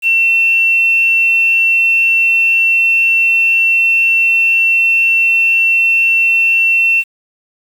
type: tone with quantisation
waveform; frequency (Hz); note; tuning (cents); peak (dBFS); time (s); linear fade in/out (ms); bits
sine; 2701; E7; +42; -8; 0.02-7.04; 50; 6
effects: none